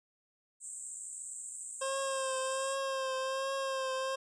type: band-pass noise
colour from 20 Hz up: pink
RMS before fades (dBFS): -44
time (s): 0.6-2.78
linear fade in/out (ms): 50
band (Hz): 7500 to 8600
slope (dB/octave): 96
type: tone with vibrato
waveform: 25% pulse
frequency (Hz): 533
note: C5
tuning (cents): +32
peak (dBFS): -29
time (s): 1.81-4.16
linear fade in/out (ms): 10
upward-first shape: triangle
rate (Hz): 1.3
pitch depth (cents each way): 36
effects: resampled to 22050 Hz